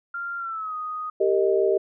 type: tone with pitch glide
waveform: sine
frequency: 1390 to 1245.5 Hz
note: F6 to D#6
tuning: -9 to +1 cents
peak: -28 dBFS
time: 0.14-1.1 s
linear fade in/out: 5 ms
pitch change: -190 cents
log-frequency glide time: 0.38-0.75 s
type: chord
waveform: sine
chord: Eb major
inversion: first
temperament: equal with one note detuned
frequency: 392 / 458.9 / 622.3 Hz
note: G4 / Bb4 / Eb5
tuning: 0 / -27 / 0 cents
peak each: -20 / -24 / -24 dBFS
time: 1.2-1.78 s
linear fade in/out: 10 ms
effects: none